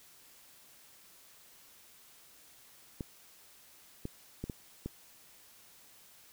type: clicks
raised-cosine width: 3 ms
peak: -24 dBFS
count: 5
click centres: 3.008 / 4.054 / 4.44 / 4.498 / 4.86 s
effects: white hiss -59 dBFS RMS until 6.32 s